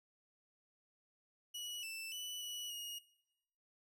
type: tone with pitch steps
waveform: sawtooth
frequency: 2928 / 2659 / 2971 / 2942 / 2874 Hz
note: F#7 / E7 / F#7 / F#7 / F7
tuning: -19 / +14 / +6 / -11 / +49 cents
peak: -40 dBFS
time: 1.54-2.99 s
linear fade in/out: 10 ms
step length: 290 ms
effects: noise-tail reverb RT60 0.9 s tail -20 dB re dry